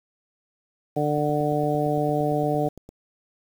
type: harmonic tone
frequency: 148.5 Hz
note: D3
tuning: 20 cents sharp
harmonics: 1 / 2 / 3 / 4 / 5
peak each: -27 / -27 / -27 / -27 / -27 dBFS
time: 0.96-2.69 s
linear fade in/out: 10 ms
type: click train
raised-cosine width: 2 ms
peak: -28 dBFS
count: 16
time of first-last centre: 1.18-2.89 s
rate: 8.77 Hz
effects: 8-bit